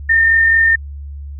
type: tone with amplitude modulation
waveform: sine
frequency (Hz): 1815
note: A#6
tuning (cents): -47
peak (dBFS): -7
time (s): 0.09-0.76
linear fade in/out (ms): 10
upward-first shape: sine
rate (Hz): 44.5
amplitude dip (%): 30
effects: added 71 Hz sine -26 dBFS peak until 1.39 s